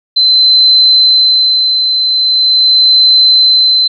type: tone with tremolo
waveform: sine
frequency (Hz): 4064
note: B7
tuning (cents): +49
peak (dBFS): -3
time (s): 0.16-3.88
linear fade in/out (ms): 10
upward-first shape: sine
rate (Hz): 0.42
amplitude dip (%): 45
effects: none